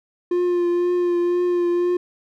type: tone with vibrato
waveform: triangle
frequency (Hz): 351.9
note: F4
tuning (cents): +13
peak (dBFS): -15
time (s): 0.31-1.97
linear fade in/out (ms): 5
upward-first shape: triangle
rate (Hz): 2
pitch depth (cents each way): 23
effects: none